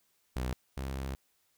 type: tone pair in turn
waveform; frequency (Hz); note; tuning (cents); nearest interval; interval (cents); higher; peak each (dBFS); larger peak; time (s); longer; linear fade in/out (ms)
sawtooth; 63.1 / 66.85; B1 / C2; +38 / +38; minor second; 100; second; -28 / -31; first; 0.36-0.53 / 0.77-1.15; second; 0
effects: white hiss -73 dBFS RMS until 1.57 s